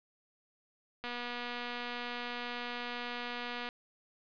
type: click train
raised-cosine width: 0.3 ms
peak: -24 dBFS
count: 642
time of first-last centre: 1.04-3.689 s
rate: 242 Hz
effects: resampled to 11025 Hz + 11-bit